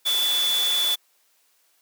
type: tone in noise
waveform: sine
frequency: 3460 Hz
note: A7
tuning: 30 cents flat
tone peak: -20 dBFS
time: 0.05-0.96 s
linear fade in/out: 20 ms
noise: white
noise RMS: -29 dBFS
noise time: 0.05-0.96 s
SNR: +6 dB
effects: white hiss -64 dBFS RMS until 1.81 s + high-pass 400 Hz 12 dB/octave